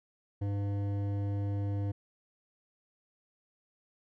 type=tone with hard clipping; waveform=sine; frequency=100.6 Hz; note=G2; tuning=45 cents sharp; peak=-32 dBFS; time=0.41-1.92 s; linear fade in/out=10 ms; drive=12 dB; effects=none